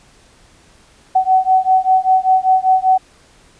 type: beating tone pair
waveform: sine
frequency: 750 / 755.1 Hz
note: F#5 / F#5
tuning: +23 / +35 cents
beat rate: 5.1 Hz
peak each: -13 dBFS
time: 1.15-2.98 s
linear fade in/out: 10 ms
effects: pink hiss -49 dBFS RMS until 3.59 s + resampled to 22050 Hz